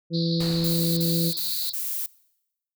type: harmonic tone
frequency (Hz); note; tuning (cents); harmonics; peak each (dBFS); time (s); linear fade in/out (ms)
167.1; E3; +24; 1 / 2 / 3; -23 / -29 / -33; 0.1-1.33; 50
type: band-pass noise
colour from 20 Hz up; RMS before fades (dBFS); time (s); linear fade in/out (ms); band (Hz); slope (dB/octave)
pink; -33; 0.13-1.73; 20; 3900 to 4700; 96
type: noise with exponential decay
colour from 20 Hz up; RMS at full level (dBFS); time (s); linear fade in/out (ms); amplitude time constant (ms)
pink; -34; 0.4-1.78; 5; 300
type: noise bursts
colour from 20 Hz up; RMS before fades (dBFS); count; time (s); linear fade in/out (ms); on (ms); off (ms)
violet; -29; 4; 0.64-2.062; 5; 330; 34
effects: noise-tail reverb RT60 0.9 s tail -23 dB re dry